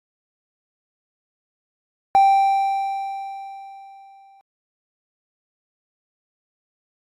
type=tone with exponential decay; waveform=triangle; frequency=784 Hz; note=G5; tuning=in tune; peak=-7 dBFS; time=2.15-4.41 s; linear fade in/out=0 ms; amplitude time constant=490 ms; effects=tanh soft clip ceiling -4 dBFS + AAC 64 kbps